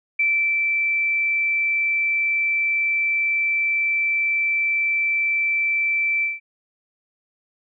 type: tone with ADSR envelope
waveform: sine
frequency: 2331 Hz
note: D7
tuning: 14 cents flat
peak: -16 dBFS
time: 0.19-6.4 s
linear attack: 7 ms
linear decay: 360 ms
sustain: -2 dB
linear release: 170 ms
effects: none